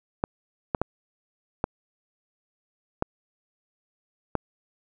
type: clicks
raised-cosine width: 1 ms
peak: -9 dBFS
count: 6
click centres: 0.239 / 0.748 / 0.816 / 1.641 / 3.024 / 4.353 s
effects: none